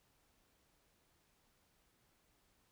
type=silence; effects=pink hiss -75 dBFS RMS until 2.71 s